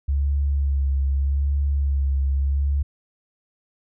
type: tone with vibrato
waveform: sine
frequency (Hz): 69.5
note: C#2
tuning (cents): +5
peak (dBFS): -18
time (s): 0.08-2.83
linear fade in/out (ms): 10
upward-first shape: sine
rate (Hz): 0.82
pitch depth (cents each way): 31
effects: none